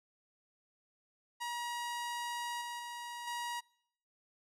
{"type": "tone with level steps", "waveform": "sawtooth", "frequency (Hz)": 955, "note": "A#5", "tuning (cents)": 42, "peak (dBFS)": [-33, -36, -38, -33], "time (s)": [1.4, 3.61], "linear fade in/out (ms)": 20, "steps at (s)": [2.61, 2.79, 3.27], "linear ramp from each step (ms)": 5, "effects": ["noise-tail reverb RT60 0.7 s tail -25 dB re dry", "low-pass 12000 Hz 12 dB/octave"]}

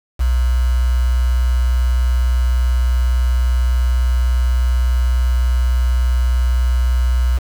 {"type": "tone with quantisation", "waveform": "sine", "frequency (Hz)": 61.74, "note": "B1", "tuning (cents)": 0, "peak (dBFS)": -12, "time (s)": [0.19, 7.39], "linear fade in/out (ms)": 20, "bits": 5, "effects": []}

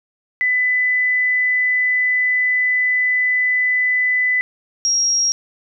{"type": "tone pair in turn", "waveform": "sine", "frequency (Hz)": [2000, 5613], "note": ["B6", "F8"], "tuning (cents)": [21, 8], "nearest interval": "octave + tritone", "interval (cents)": 1787, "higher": "second", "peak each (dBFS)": -14, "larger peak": "neither", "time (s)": [[0.41, 4.41], [4.85, 5.32]], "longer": "first", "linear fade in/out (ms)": 0, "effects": []}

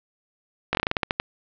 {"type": "slowing click train", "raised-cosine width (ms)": 0.3, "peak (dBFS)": -5, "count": 11, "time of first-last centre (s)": [0.73, 1.199], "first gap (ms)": 19, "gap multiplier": 1.19, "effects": ["low-pass 4000 Hz 12 dB/octave"]}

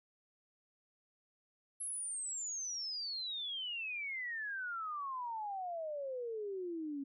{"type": "exponential sweep", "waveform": "sine", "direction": "down", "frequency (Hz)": [11120, 271.4], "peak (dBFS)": -38, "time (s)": [1.8, 7.04], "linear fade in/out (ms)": 10, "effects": []}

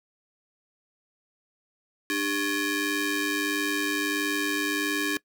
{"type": "ring-modulated tone", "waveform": "sawtooth", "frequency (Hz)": 698.5, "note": "F5", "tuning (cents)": 0, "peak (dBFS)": -18, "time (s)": [2.1, 5.17], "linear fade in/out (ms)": 0, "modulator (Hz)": 997, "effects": ["noise-tail reverb RT60 0.1 s tail -22 dB re dry"]}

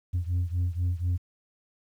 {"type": "beating tone pair", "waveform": "sine", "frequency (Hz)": [87.1, 91.2], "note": ["F2", "F#2"], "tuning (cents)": [-4, -24], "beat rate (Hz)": 4.1, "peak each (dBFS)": [-25, -27], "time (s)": [0.13, 1.18], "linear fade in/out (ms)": 20, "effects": ["tanh soft clip ceiling -22 dBFS", "10-bit"]}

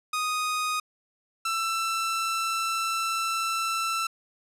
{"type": "tone pair in turn", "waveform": "sawtooth", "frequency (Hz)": [1244, 1333.9], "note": ["D#6", "E6"], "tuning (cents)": [-1, 20], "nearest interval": "minor second", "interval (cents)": 121, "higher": "second", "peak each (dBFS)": -22, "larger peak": "neither", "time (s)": [[0.13, 0.8], [1.45, 4.07]], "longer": "second", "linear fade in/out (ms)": 5, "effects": ["low-pass 12000 Hz 12 dB/octave"]}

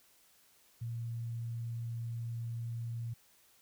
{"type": "tone", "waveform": "sine", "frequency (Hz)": 116.54, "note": "A#2", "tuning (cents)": 0, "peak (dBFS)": -36, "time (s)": [0.81, 3.14], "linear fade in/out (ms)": 10, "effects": ["white hiss -66 dBFS RMS until 3.61 s"]}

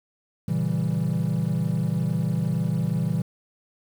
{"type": "chord", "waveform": "triangle", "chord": "A# diminished seventh", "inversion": "none", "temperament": "equal", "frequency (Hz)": [116.54, 138.59, 164.81, 196], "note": ["A#2", "C#3", "E3", "G3"], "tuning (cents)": [0, 0, 0, 0], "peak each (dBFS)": [-26, -26, -22, -27], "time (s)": [0.48, 3.22], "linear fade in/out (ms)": 5, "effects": ["tanh soft clip ceiling -14 dBFS", "8-bit"]}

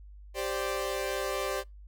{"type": "chord", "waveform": "sawtooth", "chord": "G suspended fourth", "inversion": "none", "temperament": "equal", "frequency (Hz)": [392, 523.3, 587.3], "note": ["G4", "C5", "D5"], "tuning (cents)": [0, 0, 0], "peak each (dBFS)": -31, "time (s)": [0.34, 1.64], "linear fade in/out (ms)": 50, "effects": ["noise-tail reverb RT60 0.2 s tail -24 dB re dry", "added 50 Hz sine -46 dBFS peak until 1.87 s"]}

